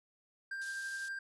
triangle tone with tremolo, 1586 Hz, G6, 20 cents sharp, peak -35 dBFS, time 0.51-1.19 s, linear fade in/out 5 ms, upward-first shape triangle, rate 12 Hz, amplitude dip 30%
pink high-pass noise, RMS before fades -50 dBFS, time 0.61-1.09 s, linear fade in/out 10 ms, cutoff 3900 Hz, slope 24 dB/octave
effects resampled to 24000 Hz

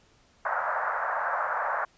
white band-pass noise, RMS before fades -29 dBFS, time 0.45-1.85 s, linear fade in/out 2 ms, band 580 to 1600 Hz, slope 48 dB/octave, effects pink hiss -62 dBFS RMS until 1.97 s + resampled to 16000 Hz

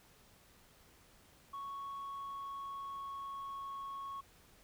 sine tone with pitch glide, 1108.7 to 1101.7 Hz, C#6 to C#6, 0 to -11 cents, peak -39 dBFS, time 1.53-4.21 s, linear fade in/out 10 ms, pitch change -11 cents, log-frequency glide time 1.87-3.8 s, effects tanh soft clip ceiling -40 dBFS + pink hiss -64 dBFS RMS until 4.63 s

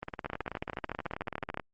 two click trains, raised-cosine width 0.5 ms, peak -21 / -18 dBFS, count 30 / 19, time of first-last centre 0.03-1.598 / 0.26-1.574 s, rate 18.5 / 13.7 Hz, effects Opus 32 kbps

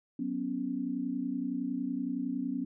sine chord, F# suspended fourth, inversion none, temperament just, 185 / 246.7 / 277.5 Hz, F#3 / B3 / C#4, 0 / -2 / +2 cents, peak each -40 / -34 / -34 dBFS, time 0.19-2.65 s, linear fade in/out 5 ms, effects none

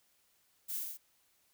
violet noise with echo, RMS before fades -39 dBFS, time 0.68-0.8 s, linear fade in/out 20 ms, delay 44 ms, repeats 4, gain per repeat -2 dB, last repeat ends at 0.976 s, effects white hiss -72 dBFS RMS until 1.53 s

